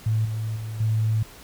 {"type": "tone with level steps", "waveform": "sine", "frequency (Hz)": 110, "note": "A2", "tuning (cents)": 0, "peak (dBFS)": [-19, -25, -29, -19], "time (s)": [0.06, 1.23], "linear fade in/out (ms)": 5, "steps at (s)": [0.25, 0.56, 0.8], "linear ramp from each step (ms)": 5, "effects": ["pink hiss -46 dBFS RMS until 1.43 s"]}